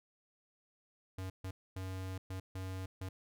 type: tone bursts at uneven times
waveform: square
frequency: 94 Hz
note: F#2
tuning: 28 cents sharp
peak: -40 dBFS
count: 6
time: 1.18-1.3 / 1.44-1.51 / 1.76-2.18 / 2.3-2.4 / 2.55-2.86 / 3.01-3.09 s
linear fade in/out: 5 ms
effects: none